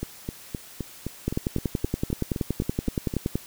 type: two click trains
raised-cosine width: 3 ms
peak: -11 / -16 dBFS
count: 23 / 13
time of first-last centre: 1.28-3.355 / 0.03-3.139 s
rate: 10.6 / 3.86 Hz
effects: white hiss -46 dBFS RMS until 3.46 s

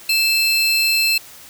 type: tone pair together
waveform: 45% pulse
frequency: 2637 / 4186 Hz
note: E7 / C8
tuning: 0 / 0 cents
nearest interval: minor sixth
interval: 800 cents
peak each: -17 dBFS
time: 0.09-1.18 s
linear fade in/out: 5 ms
effects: white hiss -41 dBFS RMS until 1.49 s

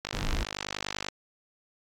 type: click train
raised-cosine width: 0.2 ms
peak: -14 dBFS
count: 53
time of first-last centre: 0.05-1.086 s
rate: 50.2 Hz
type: noise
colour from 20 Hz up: brown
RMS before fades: -30 dBFS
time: 0.13-0.44 s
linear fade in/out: 10 ms
effects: AAC 48 kbps

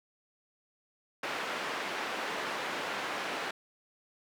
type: band-pass noise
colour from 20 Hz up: white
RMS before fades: -36 dBFS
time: 1.23-3.51 s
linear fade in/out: 5 ms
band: 290 to 2000 Hz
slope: 12 dB/octave
effects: none

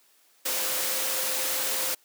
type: tone in noise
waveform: sine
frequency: 523.3 Hz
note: C5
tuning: in tune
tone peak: -39 dBFS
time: 0.45-1.95 s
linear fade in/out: 10 ms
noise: white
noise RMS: -28 dBFS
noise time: 0.45-1.95 s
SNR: -14 dB
effects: white hiss -62 dBFS RMS until 2.04 s + high-pass 300 Hz 12 dB/octave

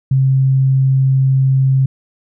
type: tone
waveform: sine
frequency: 133.4 Hz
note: C3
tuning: 34 cents sharp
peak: -9 dBFS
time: 0.11-1.86 s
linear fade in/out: 5 ms
effects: none

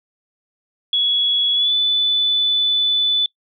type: tone with pitch glide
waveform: sine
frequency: 3365 to 3490 Hz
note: G#7 to A7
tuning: +22 to -15 cents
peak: -14 dBFS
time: 0.93-3.26 s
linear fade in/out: 2 ms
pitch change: +63 cents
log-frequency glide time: 1.54-1.73 s
effects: noise-tail reverb RT60 0.1 s tail -22 dB re dry

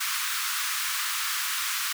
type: high-pass noise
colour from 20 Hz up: pink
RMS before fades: -29 dBFS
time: 0-1.93 s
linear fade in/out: 10 ms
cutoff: 1100 Hz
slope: 48 dB/octave
effects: none

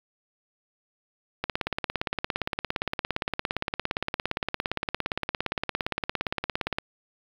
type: click train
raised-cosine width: 0.3 ms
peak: -10 dBFS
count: 94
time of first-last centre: 1.44-6.785 s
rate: 17.4 Hz
effects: low-pass 5000 Hz 12 dB/octave + 7-bit

